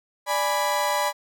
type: chord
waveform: 35% pulse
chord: G# diminished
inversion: second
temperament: equal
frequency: 587.3 / 830.6 / 987.8 Hz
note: D5 / G#5 / B5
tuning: 0 / 0 / 0 cents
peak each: -25 / -26 / -23 dBFS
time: 0.26-1.13 s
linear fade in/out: 50 ms
effects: none